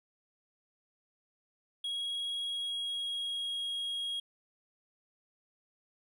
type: tone with pitch glide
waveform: triangle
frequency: 3307 to 3284 Hz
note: G#7 to G#7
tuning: -8 to -20 cents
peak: -32 dBFS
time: 1.84-4.2 s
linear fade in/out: 5 ms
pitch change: -12 cents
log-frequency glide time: 2.41-3.63 s
effects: none